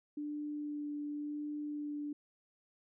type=tone with vibrato; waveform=sine; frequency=295 Hz; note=D4; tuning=8 cents sharp; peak=-37 dBFS; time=0.17-2.13 s; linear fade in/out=5 ms; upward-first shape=sine; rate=0.92 Hz; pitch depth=10 cents each way; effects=none